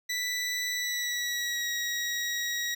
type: tone with pitch glide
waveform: 20% pulse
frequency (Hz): 1975.5 to 1904.9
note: B6 to A#6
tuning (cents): 0 to +37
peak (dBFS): -24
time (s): 0.09-2.75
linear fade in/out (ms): 10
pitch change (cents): -63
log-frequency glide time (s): 0.73-1.69
effects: none